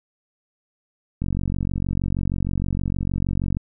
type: click train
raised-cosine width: 5 ms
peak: -12 dBFS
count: 110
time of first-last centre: 1.22-3.569 s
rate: 46.4 Hz
effects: none